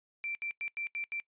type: tone bursts at uneven times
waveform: sine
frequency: 2349 Hz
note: D7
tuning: in tune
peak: -34 dBFS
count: 6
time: 0.24-0.35 / 0.42-0.51 / 0.61-0.68 / 0.77-0.87 / 0.95-1.04 / 1.12-1.2 s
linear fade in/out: 0 ms
effects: noise-tail reverb RT60 0.1 s tail -23 dB re dry + resampled to 8000 Hz